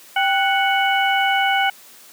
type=harmonic tone with a mistuned harmonic; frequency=740 Hz; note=F#5; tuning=in tune; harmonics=1 / 2 / 3 / 4; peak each=-18 / -21 / -23 / -24 dBFS; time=0.16-1.7 s; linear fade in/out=5 ms; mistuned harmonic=1; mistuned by=+100 cents; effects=white hiss -45 dBFS RMS until 2.12 s + high-pass 200 Hz 12 dB/octave